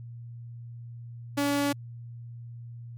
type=tone; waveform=sawtooth; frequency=284.8 Hz; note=C#4; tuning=47 cents sharp; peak=-20 dBFS; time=1.37-1.73 s; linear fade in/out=10 ms; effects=added 118 Hz sine -39 dBFS peak until 2.97 s + MP3 96 kbps